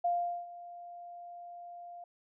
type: tone with ADSR envelope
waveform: sine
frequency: 698.5 Hz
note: F5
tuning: in tune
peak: -26 dBFS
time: 0.04-2.04 s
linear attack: 9 ms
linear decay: 410 ms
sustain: -18 dB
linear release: 3 ms
effects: none